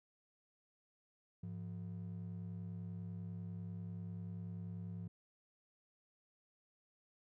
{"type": "ring-modulated tone", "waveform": "triangle", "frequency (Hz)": 138.59, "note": "C#3", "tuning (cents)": 0, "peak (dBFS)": -37, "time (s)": [1.43, 5.08], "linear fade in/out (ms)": 5, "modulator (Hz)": 35.1, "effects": ["tanh soft clip ceiling -35 dBFS"]}